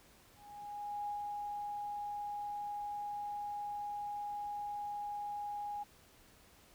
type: tone with ADSR envelope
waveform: sine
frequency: 824 Hz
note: G#5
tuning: 14 cents flat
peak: -36 dBFS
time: 0.35-5.84 s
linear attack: 730 ms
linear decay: 120 ms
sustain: -2 dB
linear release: 16 ms
effects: pink hiss -63 dBFS RMS until 6.74 s